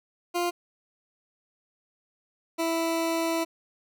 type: tone pair in turn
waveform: 20% pulse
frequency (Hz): 349.7 / 329.9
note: F4 / E4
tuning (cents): +2 / +1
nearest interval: minor second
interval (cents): 101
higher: first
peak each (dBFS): -20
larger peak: neither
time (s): 0.34-0.51 / 2.58-3.45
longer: second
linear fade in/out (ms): 20
effects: none